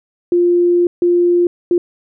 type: tone bursts at uneven times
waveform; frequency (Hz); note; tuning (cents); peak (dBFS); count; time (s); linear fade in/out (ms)
sine; 350; F4; +4; -9; 3; 0.32-0.87 / 1.02-1.47 / 1.71-1.78; 2
effects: none